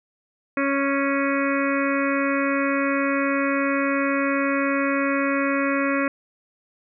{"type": "harmonic tone", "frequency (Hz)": 277.2, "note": "C#4", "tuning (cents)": 0, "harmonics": [1, 2, 4, 5, 6, 7, 8, 9], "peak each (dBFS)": [-23, -26, -29, -30, -31, -31, -32, -33], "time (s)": [0.57, 6.08], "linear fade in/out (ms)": 2, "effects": []}